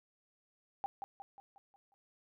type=tone with echo; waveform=sine; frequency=795 Hz; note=G5; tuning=24 cents sharp; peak=-33 dBFS; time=0.84-0.86 s; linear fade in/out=0 ms; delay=180 ms; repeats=6; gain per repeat=-6 dB; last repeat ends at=1.94 s; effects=none